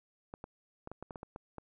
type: clicks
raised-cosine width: 1 ms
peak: -29 dBFS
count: 10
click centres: 0.339 / 0.441 / 0.874 / 0.916 / 1.026 / 1.108 / 1.158 / 1.231 / 1.361 / 1.583 s
effects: none